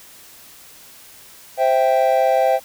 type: chord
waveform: triangle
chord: C major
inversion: none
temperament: equal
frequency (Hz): 523.3 / 659.3 / 784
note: C5 / E5 / G5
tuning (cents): 0 / 0 / 0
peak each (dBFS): -16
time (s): 1.57-2.6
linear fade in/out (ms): 50
effects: white hiss -44 dBFS RMS until 2.64 s